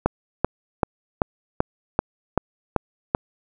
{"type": "click train", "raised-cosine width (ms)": 1, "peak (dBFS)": -3, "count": 9, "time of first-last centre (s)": [0.06, 3.149], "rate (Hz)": 2.59, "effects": []}